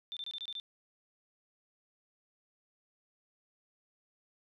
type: tone bursts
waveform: sine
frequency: 3566 Hz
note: A7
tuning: 22 cents sharp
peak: -38 dBFS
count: 7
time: 0.12-0.599 s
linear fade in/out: 0 ms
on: 47 ms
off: 25 ms
effects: none